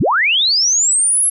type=linear sweep; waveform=sine; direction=up; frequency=51.91 to 11175 Hz; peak=-11 dBFS; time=0-1.3 s; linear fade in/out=10 ms; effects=none

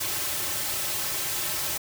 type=noise with comb filter; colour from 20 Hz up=white; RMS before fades=-29 dBFS; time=0-1.78 s; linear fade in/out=10 ms; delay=4.2 ms; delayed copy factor=-0.8; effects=none

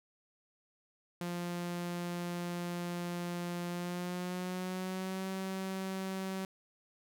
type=tone with pitch glide; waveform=sawtooth; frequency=174.61 to 190.41 Hz; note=F3 to F#3; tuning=0 to +50 cents; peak=-32 dBFS; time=1.21-6.45 s; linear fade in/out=2 ms; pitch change=+150 cents; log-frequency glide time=3.69-5.28 s; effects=none

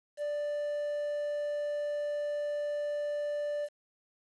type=tone with quantisation; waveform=triangle; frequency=587.3 Hz; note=D5; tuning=in tune; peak=-29 dBFS; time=0.17-3.69 s; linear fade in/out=50 ms; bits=9; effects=resampled to 24000 Hz

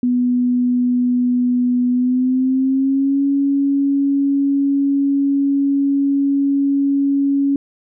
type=tone with pitch glide; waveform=sine; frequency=246.9 to 278.7 Hz; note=B3 to C#4; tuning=0 to +9 cents; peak=-13 dBFS; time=0.03-7.56 s; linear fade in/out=2 ms; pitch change=+209 cents; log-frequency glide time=1.89-3.23 s; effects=none

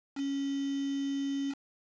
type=tone with quantisation; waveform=sine; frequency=277.2 Hz; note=C#4; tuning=in tune; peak=-30 dBFS; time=0.15-1.55 s; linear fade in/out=50 ms; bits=7; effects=resampled to 16000 Hz

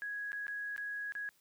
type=tone with dropouts; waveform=sine; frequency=1663 Hz; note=G#6; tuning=2 cents sharp; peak=-37 dBFS; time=0.02-1.29 s; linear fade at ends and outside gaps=0 ms; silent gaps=0.319-0.33 / 0.468-0.481 / 0.763-0.779 / 1.122-1.152 s; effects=white hiss -70 dBFS RMS until 1.4 s + high-pass 100 Hz 12 dB/octave

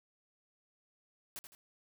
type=noise with echo; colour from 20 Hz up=white; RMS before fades=-44 dBFS; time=1.36-1.39 s; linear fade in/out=0 ms; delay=80 ms; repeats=2; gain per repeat=-8 dB; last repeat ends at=1.55 s; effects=none

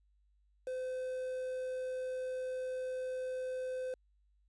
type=tone with quantisation; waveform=triangle; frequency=512 Hz; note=C5; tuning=38 cents flat; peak=-34 dBFS; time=0.67-3.94 s; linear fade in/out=2 ms; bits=9; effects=added 50 Hz sine -68 dBFS peak until 4.48 s + resampled to 22050 Hz

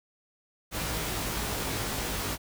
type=noise with comb filter; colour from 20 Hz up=pink; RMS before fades=-32 dBFS; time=0.71-2.38 s; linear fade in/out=50 ms; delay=19 ms; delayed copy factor=+1; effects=none

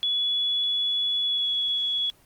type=tone with pitch glide; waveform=sine; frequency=3400 to 3375 Hz; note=G#7 to G#7; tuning=+40 to +27 cents; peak=-22 dBFS; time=0.03-2.1 s; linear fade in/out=0 ms; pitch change=-13 cents; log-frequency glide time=1.21-1.46 s; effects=pink hiss -58 dBFS RMS until 2.25 s + Opus 48 kbps

